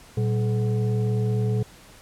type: tone with frequency modulation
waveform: sine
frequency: 117.1 Hz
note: A#2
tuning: 8 cents sharp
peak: -20 dBFS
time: 0.17-1.63 s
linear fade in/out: 5 ms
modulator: 310 Hz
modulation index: 0.7
effects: pink hiss -49 dBFS RMS until 2.01 s + low-pass 12000 Hz 12 dB/octave